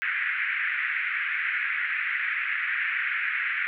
white band-pass noise, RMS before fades -28 dBFS, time 0.02-3.67 s, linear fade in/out 0 ms, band 1500 to 2300 Hz, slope 48 dB/octave, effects none

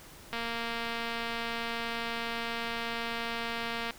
click train, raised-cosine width 0.3 ms, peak -19 dBFS, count 831, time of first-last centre 0.33-3.908 s, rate 232 Hz, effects pink hiss -51 dBFS RMS until 3.98 s

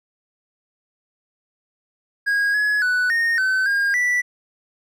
triangle tone with pitch steps, 1640 / 1688 / 1486 / 1847 / 1526 / 1618 / 1966 Hz, G#6 / G#6 / F#6 / A#6 / G6 / G#6 / B6, -22 / +28 / +7 / -16 / -47 / -46 / -8 cents, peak -15 dBFS, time 2.26-4.22 s, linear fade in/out 20 ms, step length 280 ms, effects none

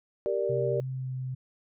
sine chord, G minor, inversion none, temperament equal, 392 / 466.2 / 587.3 Hz, G4 / Bb4 / D5, 0 / 0 / 0 cents, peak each -30 dBFS, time 0.26-0.8 s, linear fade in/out 0 ms
sine tone with pitch glide, 130.81 to 129.23 Hz, C3 to C3, 0 to -21 cents, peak -31 dBFS, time 0.49-1.35 s, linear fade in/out 10 ms, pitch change -21 cents, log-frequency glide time 0.92-1.11 s
effects none

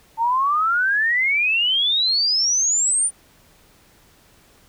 sine exponential sweep, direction up, 889 to 9390 Hz, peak -16 dBFS, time 0.17-3.11 s, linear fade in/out 50 ms, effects pink hiss -54 dBFS RMS until 4.68 s

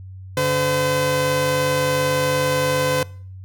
sawtooth tone pair together, 143.2 / 509.9 Hz, D3 / C5, -43 / -45 cents, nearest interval octave + minor seventh, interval 2198 cents, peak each -19 / -15 dBFS, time 0.37-3.03 s, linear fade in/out 2 ms, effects noise-tail reverb RT60 0.5 s tail -22 dB re dry + added 94 Hz sine -34 dBFS peak until 3.44 s

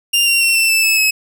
sawtooth tone with pitch steps, 2794 / 2756 / 2718 / 2680 / 2643 / 2607 / 2571 Hz, F7 / F7 / F7 / E7 / E7 / E7 / E7, 0 / -24 / -48 / +28 / +4 / -20 / -44 cents, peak -8 dBFS, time 0.13-1.11 s, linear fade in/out 10 ms, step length 140 ms, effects none

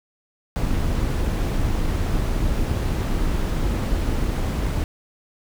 brown noise with amplitude modulation, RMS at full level -20 dBFS, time 0.56-4.84 s, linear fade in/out 0 ms, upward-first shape sine, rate 282 Hz, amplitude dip 40%, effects none

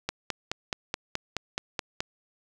click train, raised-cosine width 0.2 ms, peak -11 dBFS, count 10, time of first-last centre 0.09-2.005 s, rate 4.7 Hz, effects none

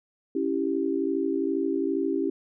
sine chord, C# diminished, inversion none, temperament equal, 277.2 / 329.6 / 392 Hz, C#4 / E4 / G4, 0 / 0 / 0 cents, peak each -28 dBFS, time 0.35-2.3 s, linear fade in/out 5 ms, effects none

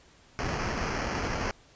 pink noise with sample-and-hold, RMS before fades -31 dBFS, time 0.39-1.51 s, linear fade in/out 0 ms, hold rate 3675 Hz, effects pink hiss -58 dBFS RMS until 1.75 s + resampled to 16000 Hz

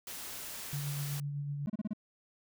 white noise, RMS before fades -43 dBFS, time 0.07-1.2 s, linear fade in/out 2 ms
sine tone with tremolo, 143.5 Hz, D3, 40 cents flat, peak -33 dBFS, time 0.73-1.66 s, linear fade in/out 0 ms, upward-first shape sine, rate 8 Hz, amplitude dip 30%
triangle tone bursts, 211.6 Hz, G#3, 33 cents sharp, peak -30 dBFS, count 5, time 1.67-1.934 s, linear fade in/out 5 ms, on 28 ms, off 31 ms
effects none

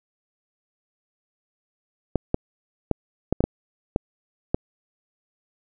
clicks, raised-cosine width 2 ms, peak -6 dBFS, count 8, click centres 2.157 / 2.344 / 2.913 / 3.326 / 3.406 / 3.44 / 3.961 / 4.545 s, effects none

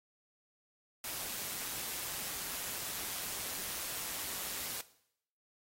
white noise with amplitude modulation, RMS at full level -38 dBFS, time 1.04-4.81 s, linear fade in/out 2 ms, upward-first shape sine, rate 188 Hz, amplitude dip 45%, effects noise-tail reverb RT60 0.7 s tail -17 dB re dry + AAC 48 kbps

